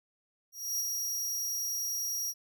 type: tone with ADSR envelope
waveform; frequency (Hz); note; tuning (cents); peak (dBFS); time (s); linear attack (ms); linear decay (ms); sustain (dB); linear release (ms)
sawtooth; 5690; F8; +31; -26; 0.52-2.34; 280; 13; -3; 45
effects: none